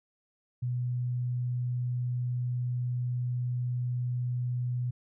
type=tone; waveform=sine; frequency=123.47 Hz; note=B2; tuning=in tune; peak=-28 dBFS; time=0.62-4.91 s; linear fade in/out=10 ms; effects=none